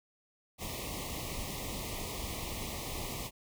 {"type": "band-stop noise", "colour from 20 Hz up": "pink", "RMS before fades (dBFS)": -39, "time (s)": [0.58, 3.31], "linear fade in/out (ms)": 50, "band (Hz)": [1200, 1900], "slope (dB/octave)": 96, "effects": []}